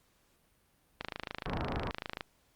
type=click train; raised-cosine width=0.3 ms; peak=-20 dBFS; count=33; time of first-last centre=1.01-2.209 s; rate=26.7 Hz
type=low-pass noise; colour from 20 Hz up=pink; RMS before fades=-36 dBFS; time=1.46-1.91 s; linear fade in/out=2 ms; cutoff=1300 Hz; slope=24 dB/octave
effects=pink hiss -70 dBFS RMS until 2.55 s + Opus 48 kbps